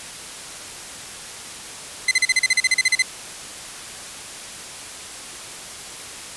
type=tone bursts; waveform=sawtooth; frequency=2052 Hz; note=C7; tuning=34 cents flat; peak=-10 dBFS; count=14; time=2.08-3.023 s; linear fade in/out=5 ms; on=33 ms; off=37 ms; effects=white hiss -35 dBFS RMS until 6.36 s + resampled to 24000 Hz